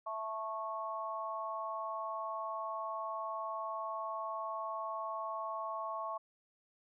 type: harmonic tone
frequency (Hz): 220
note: A3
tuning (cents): 0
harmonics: 3 / 4 / 5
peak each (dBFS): -42 / -44 / -39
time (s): 0.06-6.18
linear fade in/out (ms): 10
effects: none